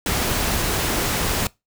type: noise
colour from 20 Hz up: pink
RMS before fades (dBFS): -22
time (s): 0.06-1.47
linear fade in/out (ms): 2
effects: noise-tail reverb RT60 0.2 s tail -22 dB re dry